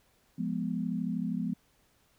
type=chord; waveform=sine; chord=F diminished; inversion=none; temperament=equal; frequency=174.61 / 207.7 / 246.9 Hz; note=F3 / Ab3 / Cb4; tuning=0 / 0 / 0 cents; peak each=-34 dBFS; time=0.38-1.54 s; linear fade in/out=10 ms; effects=pink hiss -68 dBFS RMS until 2.18 s